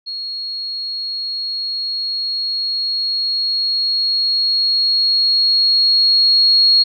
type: tone with level ramp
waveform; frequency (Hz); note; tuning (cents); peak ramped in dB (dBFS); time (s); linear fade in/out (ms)
sine; 4302; C8; +47; -23 to -8; 0.06-6.84; 20
effects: none